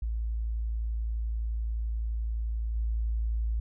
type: tone with level steps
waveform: sine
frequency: 55.8 Hz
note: A1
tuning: 25 cents sharp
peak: -28 / -26 dBFS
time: 0.02-3.6 s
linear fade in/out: 5 ms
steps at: 2.75 s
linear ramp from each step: 10 ms
effects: none